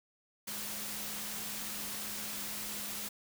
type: tone in noise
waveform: sine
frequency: 207.7 Hz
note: G#3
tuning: in tune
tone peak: -51 dBFS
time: 0.47-3.09 s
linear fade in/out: 10 ms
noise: white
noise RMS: -40 dBFS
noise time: 0.47-3.09 s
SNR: -14 dB
effects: none